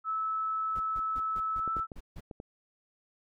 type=tone with pitch glide; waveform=sine; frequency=1304 to 1319.9 Hz; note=E6 to E6; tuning=-19 to +2 cents; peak=-29 dBFS; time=0.04-1.87 s; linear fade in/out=50 ms; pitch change=+21 cents; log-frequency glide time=1.59-1.69 s
type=noise bursts; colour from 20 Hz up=brown; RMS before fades=-43 dBFS; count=8; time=0.75-2.208 s; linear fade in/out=10 ms; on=51 ms; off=150 ms
type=clicks; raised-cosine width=2 ms; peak=-28 dBFS; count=5; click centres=1.677 / 1.767 / 1.918 / 2.312 / 2.401 s
effects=none